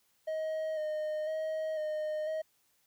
triangle tone with vibrato, 622.3 Hz, D#5, in tune, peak -30 dBFS, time 0.27-2.42 s, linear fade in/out 10 ms, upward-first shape square, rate 1 Hz, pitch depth 22 cents each way, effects white hiss -72 dBFS RMS until 2.86 s

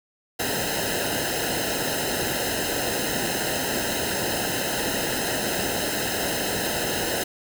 pink noise with comb filter, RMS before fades -26 dBFS, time 0.39-7.24 s, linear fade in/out 10 ms, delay 0.87 ms, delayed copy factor -1, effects none

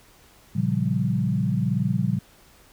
sine chord, G half-diminished seventh, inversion first, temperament equal, 116.54 / 138.59 / 174.61 / 196 Hz, Bb2 / Db3 / F3 / G3, 0 / 0 / 0 / 0 cents, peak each -26 dBFS, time 0.55-2.19 s, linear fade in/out 10 ms, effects pink hiss -54 dBFS RMS until 2.72 s

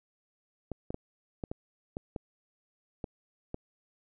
clicks, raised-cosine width 2 ms, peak -22 dBFS, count 9, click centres 0.717 / 0.905 / 0.944 / 1.438 / 1.515 / 1.969 / 2.162 / 3.042 / 3.544 s, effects none

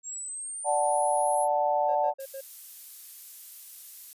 sine linear sweep, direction up, 7459 to 11100 Hz, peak -34 dBFS, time 0.03-1.48 s, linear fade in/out 50 ms
sine chord, D major, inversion none, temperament equal, 587.3 / 740 / 880 Hz, D5 / F#5 / A5, 0 / 0 / 0 cents, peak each -27 dBFS, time 0.64-2.14 s, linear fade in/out 50 ms
triangle tone bursts, 540 Hz, C#5, 45 cents flat, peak -34 dBFS, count 4, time 1.88-2.411 s, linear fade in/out 10 ms, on 75 ms, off 77 ms
violet noise, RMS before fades -42 dBFS, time 2.2-4.13 s, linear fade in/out 0 ms
effects resampled to 32000 Hz

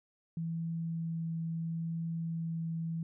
sine tone with vibrato, 164.81 Hz, E3, in tune, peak -33 dBFS, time 0.37-3.03 s, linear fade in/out 2 ms, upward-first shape triangle, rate 0.74 Hz, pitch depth 8 cents each way, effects none

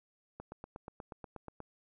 click train, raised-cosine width 1 ms, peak -30 dBFS, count 11, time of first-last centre 0.4-1.603 s, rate 8.31 Hz, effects none

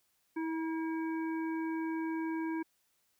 harmonic tone with a mistuned harmonic, 323.8 Hz, E4, 31 cents flat, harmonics 1 / 3 / 5 / 7, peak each -33 / -43 / -47 / -50 dBFS, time 0.36-2.63 s, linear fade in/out 10 ms, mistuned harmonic 3, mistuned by -24 cents, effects white hiss -75 dBFS RMS until 3.19 s

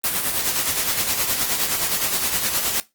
white noise with tremolo, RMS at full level -20 dBFS, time 0.04-2.8 s, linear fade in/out 0 ms, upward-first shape sine, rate 9.6 Hz, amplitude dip 50%, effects noise-tail reverb RT60 0.2 s tail -18 dB re dry + Opus 32 kbps

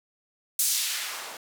blue noise with band-pass filter sweep, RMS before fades -29 dBFS, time 0.59-1.37 s, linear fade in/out 2 ms, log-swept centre 9100 to 470 Hz, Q 0.82, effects none

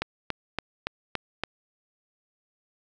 click train, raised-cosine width 0.3 ms, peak -11 dBFS, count 6, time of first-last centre 0.02-1.436 s, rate 3.53 Hz, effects none

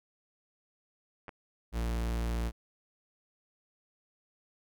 clicks, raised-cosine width 0.5 ms, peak -29 dBFS, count 2, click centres 1.282 / 1.292 s
45% pulse tone, 57.6 Hz, A#1, 20 cents flat, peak -30 dBFS, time 1.72-2.52 s, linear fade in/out 50 ms
effects none

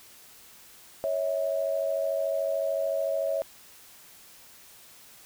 sine tone pair together, 554.4 / 648 Hz, C#5 / E5, 0 / -30 cents, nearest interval minor third, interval 270 cents, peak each -28 dBFS, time 1.04-3.42 s, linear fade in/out 0 ms, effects white hiss -52 dBFS RMS until 5.25 s

